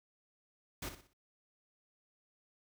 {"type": "noise with echo", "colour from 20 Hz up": "pink", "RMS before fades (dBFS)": -41, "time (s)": [0.82, 0.89], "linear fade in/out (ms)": 5, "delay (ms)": 61, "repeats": 4, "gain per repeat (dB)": -9, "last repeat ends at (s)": 1.134, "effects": []}